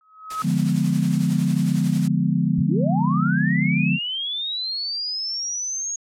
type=tone with exponential growth; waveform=sine; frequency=1277 Hz; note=D#6; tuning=45 cents sharp; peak=-20 dBFS; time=0.01-0.42 s; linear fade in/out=1 ms; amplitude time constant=88 ms
type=noise with tremolo; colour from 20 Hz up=white; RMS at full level=-35 dBFS; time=0.3-2.08 s; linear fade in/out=5 ms; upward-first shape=triangle; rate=11 Hz; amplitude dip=55%
type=chord; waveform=sine; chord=D diminished seventh; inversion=none; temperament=equal; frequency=146.83 / 174.61 / 207.7 / 246.9 Hz; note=D3 / F3 / Ab3 / Cb4; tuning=0 / 0 / 0 / 0 cents; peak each=-23 / -21 / -24 / -25 dBFS; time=0.42-3.99 s; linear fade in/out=50 ms
type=linear sweep; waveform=sine; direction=up; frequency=57.4 to 6645 Hz; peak=-24 dBFS; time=2.58-5.96 s; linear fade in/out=5 ms
effects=low-pass 10000 Hz 12 dB/octave